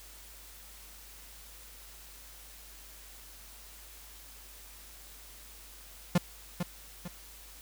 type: tone with echo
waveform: 45% pulse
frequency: 175.9 Hz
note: F3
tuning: 13 cents sharp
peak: -21 dBFS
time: 6.15-6.18 s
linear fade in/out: 5 ms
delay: 450 ms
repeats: 2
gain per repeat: -8 dB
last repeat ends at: 7.08 s
effects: added 50 Hz sine -54 dBFS peak until 7.61 s + white hiss -52 dBFS RMS until 7.61 s